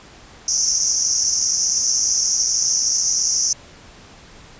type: band-pass noise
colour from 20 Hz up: pink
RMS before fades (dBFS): -19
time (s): 0.48-3.53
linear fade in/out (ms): 2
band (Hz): 5500 to 6400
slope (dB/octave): 96
effects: pink hiss -44 dBFS RMS until 4.59 s + resampled to 16000 Hz